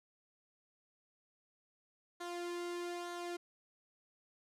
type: tone with flanger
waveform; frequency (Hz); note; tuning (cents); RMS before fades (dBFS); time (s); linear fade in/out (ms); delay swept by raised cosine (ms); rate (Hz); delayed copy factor
sawtooth; 349.2; F4; 0; -42; 2.2-3.37; 10; 0.38 to 1.68; 1.1; -0.55
effects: low-pass 10000 Hz 12 dB/octave